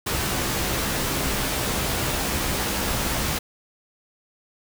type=noise with comb filter; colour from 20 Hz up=pink; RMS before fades=-25 dBFS; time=0.06-3.39 s; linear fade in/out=10 ms; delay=15 ms; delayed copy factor=+0.5; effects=none